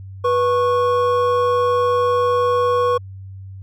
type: tone pair together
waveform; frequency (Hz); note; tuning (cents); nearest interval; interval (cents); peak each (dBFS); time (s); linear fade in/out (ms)
triangle; 489.5 / 1098.9; B4 / C#6; -15 / -15; octave + major second; 1400; -14 / -17; 0.24-2.98; 10
effects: added 96 Hz sine -32 dBFS peak until 3.62 s